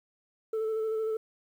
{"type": "tone with vibrato", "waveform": "sine", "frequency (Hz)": 440, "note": "A4", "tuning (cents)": 0, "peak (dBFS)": -25, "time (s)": [0.53, 1.17], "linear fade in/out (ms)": 5, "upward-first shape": "square", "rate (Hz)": 13, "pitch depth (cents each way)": 16, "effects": ["tanh soft clip ceiling -27 dBFS", "10-bit"]}